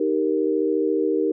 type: chord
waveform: sine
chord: Eb major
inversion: none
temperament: equal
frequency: 311.1 / 392 / 466.2 Hz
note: Eb4 / G4 / Bb4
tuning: 0 / 0 / 0 cents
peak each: -23 dBFS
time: 0-1.32 s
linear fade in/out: 5 ms
effects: none